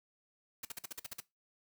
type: noise bursts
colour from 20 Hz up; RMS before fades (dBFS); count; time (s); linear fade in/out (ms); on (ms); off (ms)
white; -42; 9; 0.63-1.203; 5; 21; 48
effects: noise-tail reverb RT60 0.2 s tail -19 dB re dry